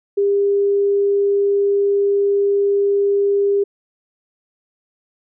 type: tone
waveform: sine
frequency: 401.4 Hz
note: G4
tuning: 41 cents sharp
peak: -13 dBFS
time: 0.17-3.64 s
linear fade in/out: 10 ms
effects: none